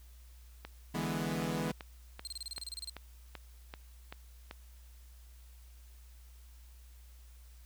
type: click train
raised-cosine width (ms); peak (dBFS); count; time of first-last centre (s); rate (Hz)
0.3; -27; 11; 0.65-4.511; 2.59
type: chord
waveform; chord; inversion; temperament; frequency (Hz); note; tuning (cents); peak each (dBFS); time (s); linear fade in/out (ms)
sawtooth; E dominant seventh; third; equal; 146.83 / 164.81 / 207.7 / 246.9; D3 / E3 / G#3 / B3; 0 / 0 / 0 / 0; -37 / -33 / -35 / -35; 0.94-1.72; 10
type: tone bursts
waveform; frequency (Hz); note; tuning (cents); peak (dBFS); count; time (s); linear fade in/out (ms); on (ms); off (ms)
30% pulse; 4170; C8; -7; -36; 13; 2.25-2.896; 0; 22; 30
effects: added 60 Hz sine -52 dBFS peak until 7.65 s + white hiss -65 dBFS RMS until 7.65 s

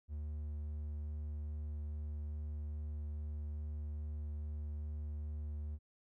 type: tone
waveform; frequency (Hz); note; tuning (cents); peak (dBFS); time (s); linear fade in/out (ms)
triangle; 74.8; D2; +32; -37; 0.08-5.79; 50
effects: none

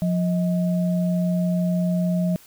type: tone pair together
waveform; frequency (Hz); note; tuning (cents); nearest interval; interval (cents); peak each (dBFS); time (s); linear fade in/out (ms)
sine; 176.79 / 630; F3 / D#5; +21 / +21; octave + minor seventh; 2200; -19 / -29; 0.02-2.36; 0
effects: white hiss -50 dBFS RMS until 2.46 s

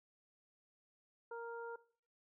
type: harmonic tone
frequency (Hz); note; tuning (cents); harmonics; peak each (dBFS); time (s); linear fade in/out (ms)
466.2; A#4; 0; 1 / 2 / 3; -45 / -49 / -52; 1.31-1.76; 5
effects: noise-tail reverb RT60 0.5 s tail -19 dB re dry

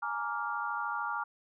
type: chord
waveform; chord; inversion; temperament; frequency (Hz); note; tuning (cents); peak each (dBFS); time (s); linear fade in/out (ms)
sine; Bb dominant seventh; third; just; 839.1 / 932.3 / 1165.4 / 1398.5; Ab5 / Bb5 / D6 / F6; +18 / 0 / -14 / +2; -39 / -38 / -37 / -36; 0.02-1.24; 10
effects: none

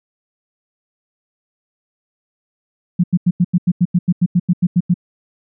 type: tone bursts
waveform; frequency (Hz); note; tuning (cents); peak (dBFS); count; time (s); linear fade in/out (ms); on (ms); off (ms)
sine; 177.1; F3; +24; -9; 15; 2.99-4.942; 10; 48; 88
effects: none

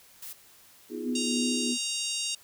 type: noise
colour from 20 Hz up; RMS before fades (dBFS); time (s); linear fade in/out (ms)
blue; -41; 0.22-0.33; 5
type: chord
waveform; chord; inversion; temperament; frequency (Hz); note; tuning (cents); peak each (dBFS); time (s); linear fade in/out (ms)
sine; F half-diminished seventh; second; equal with one note detuned; 246.9 / 315.7 / 349.2 / 415.3; Cb4 / Eb4 / F4 / Ab4; 0 / +25 / 0 / 0; -38; 0.89-1.75; 50
type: tone with vibrato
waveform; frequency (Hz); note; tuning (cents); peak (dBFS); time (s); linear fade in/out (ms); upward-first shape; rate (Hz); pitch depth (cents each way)
sine; 246.9; B3; 0; -29; 1.04-1.78; 50; square; 2.6; 16
type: harmonic tone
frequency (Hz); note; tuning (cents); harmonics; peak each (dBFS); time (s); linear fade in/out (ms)
932.3; A#5; 0; 3 / 4 / 5 / 6 / 7 / 8 / 9 / 10; -35 / -36 / -37 / -38 / -38 / -39 / -40 / -40; 1.15-2.35; 5
effects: white hiss -56 dBFS RMS until 2.43 s

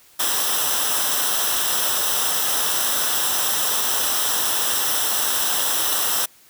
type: noise with comb filter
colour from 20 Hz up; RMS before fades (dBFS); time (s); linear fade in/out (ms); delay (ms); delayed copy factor
white; -21; 0.19-6.26; 10; 0.44; -0.7
effects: white hiss -52 dBFS RMS until 6.49 s

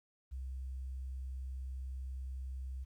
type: tone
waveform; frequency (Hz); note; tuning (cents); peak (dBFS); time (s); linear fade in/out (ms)
sine; 65.1; C2; -8; -39; 0.31-2.85; 20
effects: 12-bit

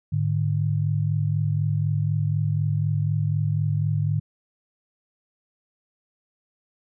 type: tone pair together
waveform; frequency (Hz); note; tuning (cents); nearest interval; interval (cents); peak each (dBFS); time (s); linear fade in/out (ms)
sine; 105.5 / 149.53; G#2 / D3; +28 / +32; tritone; 604; -23; 0.12-4.2; 10
effects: none

